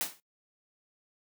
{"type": "noise with exponential decay", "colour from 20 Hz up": "white", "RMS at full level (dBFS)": -28, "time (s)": [0.01, 0.2], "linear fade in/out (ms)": 0, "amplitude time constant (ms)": 41, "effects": ["noise-tail reverb RT60 0.1 s tail -18 dB re dry", "high-pass 150 Hz 12 dB/octave"]}